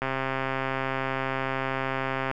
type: click train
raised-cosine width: 0.5 ms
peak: -13 dBFS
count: 306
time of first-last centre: 0.02-2.313 s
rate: 133 Hz
effects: none